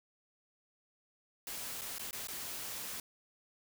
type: noise with dropouts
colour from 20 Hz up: white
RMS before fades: -42 dBFS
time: 1.47-3 s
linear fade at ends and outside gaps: 2 ms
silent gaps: 1.812-1.816 / 1.984-1.994 / 2.11-2.129 / 2.272-2.284 s
effects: none

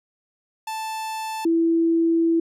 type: tone pair in turn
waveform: 45% pulse / sine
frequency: 880 / 331.3 Hz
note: A5 / E4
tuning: 0 / +9 cents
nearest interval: octave + perfect fourth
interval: 1691 cents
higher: first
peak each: -27 / -16 dBFS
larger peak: second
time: 0.67-1.45 / 1.45-2.4 s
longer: second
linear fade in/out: 5 ms
effects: resampled to 32000 Hz

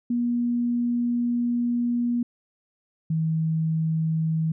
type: tone pair in turn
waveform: sine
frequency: 240 / 160.18 Hz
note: B3 / E3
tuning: -49 / -49 cents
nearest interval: perfect fifth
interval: 700 cents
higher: first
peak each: -21 dBFS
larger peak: neither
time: 0.1-2.23 / 3.1-4.52 s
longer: first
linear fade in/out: 5 ms
effects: none

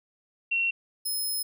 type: tone pair in turn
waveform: sine / 5% pulse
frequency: 2728 / 5150 Hz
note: F7 / E8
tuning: -41 / -41 cents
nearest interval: major seventh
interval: 1100 cents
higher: second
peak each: -23 / -22 dBFS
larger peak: second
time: 0.51-0.71 / 1.05-1.43 s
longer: second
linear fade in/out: 10 ms
effects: none

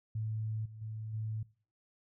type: tone with level steps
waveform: sine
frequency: 109.4 Hz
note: A2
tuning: 9 cents flat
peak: -33 / -45 / -38 / -34 dBFS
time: 0.15-1.43 s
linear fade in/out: 5 ms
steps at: 0.65 / 0.81 / 1.13 s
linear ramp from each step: 10 ms
effects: noise-tail reverb RT60 0.4 s tail -21 dB re dry

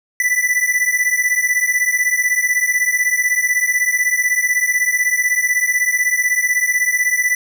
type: beating tone pair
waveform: square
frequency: 1975.5 / 1991.5 Hz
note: B6 / B6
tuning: 0 / +14 cents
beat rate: 16 Hz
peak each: -18 dBFS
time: 0.2-7.35 s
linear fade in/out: 2 ms
effects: none

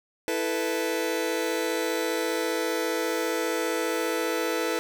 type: chord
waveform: sawtooth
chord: E suspended fourth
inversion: none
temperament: just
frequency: 329.6 / 439.5 / 494.4 Hz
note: E4 / A4 / B4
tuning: 0 / -2 / +2 cents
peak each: -26 / -26 / -25 dBFS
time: 0.28-4.79 s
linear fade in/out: 0 ms
effects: none

